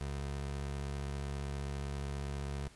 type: tone with vibrato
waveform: 25% pulse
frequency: 70 Hz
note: C#2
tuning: 18 cents sharp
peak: -33 dBFS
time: 0.01-2.68 s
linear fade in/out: 0 ms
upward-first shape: triangle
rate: 15 Hz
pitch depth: 23 cents each way
effects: pink hiss -60 dBFS RMS until 2.75 s + resampled to 24000 Hz